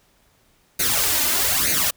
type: noise with flanger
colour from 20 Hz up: white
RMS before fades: -20 dBFS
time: 0.79-1.91 s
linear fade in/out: 10 ms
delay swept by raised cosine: 0.46 to 3.36 ms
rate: 1.1 Hz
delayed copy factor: +0.75
effects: pink hiss -60 dBFS RMS until 1.96 s